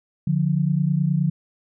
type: tone pair together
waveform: sine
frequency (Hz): 146.83 / 176.39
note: D3 / F3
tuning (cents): 0 / +18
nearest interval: minor third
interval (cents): 318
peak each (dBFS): -20 / -21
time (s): 0.27-1.3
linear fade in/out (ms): 5
effects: none